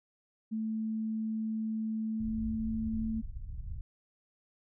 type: tone with pitch glide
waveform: sine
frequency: 220 to 221.9 Hz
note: A3 to A3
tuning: 0 to +15 cents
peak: -31 dBFS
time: 0.51-3.22 s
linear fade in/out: 20 ms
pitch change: +15 cents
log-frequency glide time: 2.04-2.69 s
type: low-pass noise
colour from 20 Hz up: pink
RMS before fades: -40 dBFS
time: 2.2-3.81 s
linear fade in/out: 2 ms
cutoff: 100 Hz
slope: 24 dB/octave
effects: none